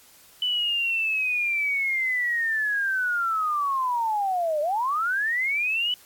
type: linear two-way sweep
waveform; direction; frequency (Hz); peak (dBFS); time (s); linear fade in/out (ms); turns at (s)
sine; down then up; 3000 to 581 to 3000; -22; 0.42-5.94; 2; 4.61
effects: white hiss -53 dBFS RMS until 6.05 s + AAC 64 kbps